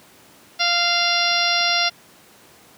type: harmonic tone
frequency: 695 Hz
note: F5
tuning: 9 cents flat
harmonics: 1 / 2 / 3 / 4 / 5 / 6 / 7 / 8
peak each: -25 / -25 / -25 / -25 / -25 / -25 / -25 / -25 dBFS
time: 0.59-1.9 s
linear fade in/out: 20 ms
type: clicks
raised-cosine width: 3 ms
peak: -34 dBFS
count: 3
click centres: 1.314 / 1.608 / 1.698 s
effects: pink hiss -49 dBFS RMS until 2.77 s + high-pass 150 Hz 12 dB/octave